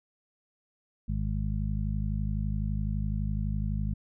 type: harmonic tone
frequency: 51.91 Hz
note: G#1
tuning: in tune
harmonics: 1 / 2 / 3 / 4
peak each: -30 / -33 / -35 / -36 dBFS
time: 1.08-3.94 s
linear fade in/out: 10 ms
effects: none